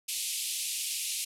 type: band-pass noise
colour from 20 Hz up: white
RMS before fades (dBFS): -34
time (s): 0.08-1.25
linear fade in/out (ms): 10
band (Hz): 2400 to 12000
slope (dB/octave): 48
effects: none